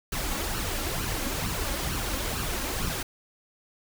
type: noise with flanger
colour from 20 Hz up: pink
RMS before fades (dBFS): -30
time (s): 0.12-3.03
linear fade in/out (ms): 5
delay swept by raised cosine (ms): 0.69 to 3.69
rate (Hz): 2.2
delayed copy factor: +0.6
effects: none